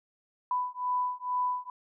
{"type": "beating tone pair", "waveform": "sine", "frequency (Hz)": [994, 996.2], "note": ["B5", "B5"], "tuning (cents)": [11, 15], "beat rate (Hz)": 2.2, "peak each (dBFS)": -31, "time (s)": [0.51, 1.7], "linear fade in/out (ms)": 2, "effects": []}